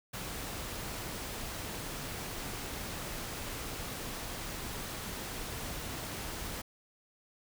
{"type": "noise", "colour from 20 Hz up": "pink", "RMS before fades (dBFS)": -40, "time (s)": [0.13, 6.62], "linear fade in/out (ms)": 10, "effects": []}